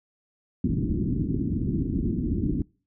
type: low-pass noise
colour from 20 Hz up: white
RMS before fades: -26 dBFS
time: 0.64-2.62 s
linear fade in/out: 2 ms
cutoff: 320 Hz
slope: 48 dB/octave
effects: noise-tail reverb RT60 0.4 s tail -26 dB re dry